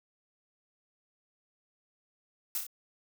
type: noise with echo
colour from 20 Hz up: blue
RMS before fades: -32 dBFS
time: 2.55-2.58 s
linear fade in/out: 2 ms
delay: 29 ms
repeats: 3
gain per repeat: -4 dB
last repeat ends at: 2.667 s
effects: none